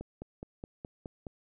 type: click train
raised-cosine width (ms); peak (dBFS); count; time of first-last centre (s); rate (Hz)
2; -27; 7; 0.01-1.268; 4.77
effects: none